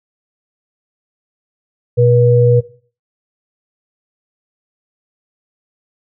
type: tone pair together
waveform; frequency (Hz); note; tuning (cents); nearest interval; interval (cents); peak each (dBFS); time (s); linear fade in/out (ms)
sine; 121.41 / 482.7; B2 / B4; -29 / -40; 2 octaves; 2389; -10; 1.97-2.61; 20
effects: noise-tail reverb RT60 0.4 s tail -17 dB re dry